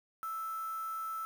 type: tone with quantisation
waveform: sine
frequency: 1318.5 Hz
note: E6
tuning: in tune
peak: -36 dBFS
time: 0.23-1.25 s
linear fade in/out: 0 ms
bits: 8
effects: none